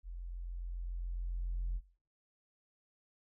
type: tone with level ramp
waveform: sine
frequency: 43.58 Hz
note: F1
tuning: 3 cents flat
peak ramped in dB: -41 to -31 dBFS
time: 0.03-1.81 s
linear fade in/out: 50 ms
effects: noise-tail reverb RT60 0.4 s tail -19 dB re dry + tanh soft clip ceiling -30 dBFS